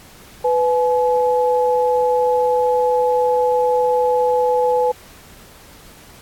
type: tone pair together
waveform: sine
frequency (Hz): 497.6 / 851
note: B4 / G#5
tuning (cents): +13 / +42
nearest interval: major sixth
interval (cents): 929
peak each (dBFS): -15 / -18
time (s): 0.44-4.92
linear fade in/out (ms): 10
effects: pink hiss -44 dBFS RMS until 6.21 s + AAC 64 kbps